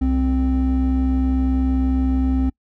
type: tone pair together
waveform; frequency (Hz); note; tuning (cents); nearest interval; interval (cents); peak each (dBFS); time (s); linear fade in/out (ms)
triangle; 64.52 / 261.6; C2 / C4; -24 / 0; 2 octaves; 2424; -16 / -16; 0.01-2.5; 10
effects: noise-tail reverb RT60 0.1 s tail -26 dB re dry + tanh soft clip ceiling -8 dBFS